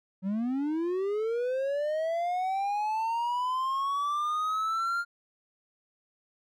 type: linear sweep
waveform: triangle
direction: up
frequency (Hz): 183.2 to 1407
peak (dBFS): -25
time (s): 0.22-5.05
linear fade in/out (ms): 50
effects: none